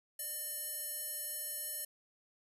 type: tone with band-pass filter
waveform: square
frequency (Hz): 601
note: D5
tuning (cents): +40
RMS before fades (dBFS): -41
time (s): 0.19-1.85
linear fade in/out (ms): 5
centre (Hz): 11000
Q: 5.2
effects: none